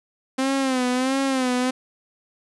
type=tone with vibrato; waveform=sawtooth; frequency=260.3 Hz; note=C4; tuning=9 cents flat; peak=-16 dBFS; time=0.38-1.71 s; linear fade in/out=10 ms; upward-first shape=sine; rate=1.5 Hz; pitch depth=79 cents each way; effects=resampled to 24000 Hz + 9-bit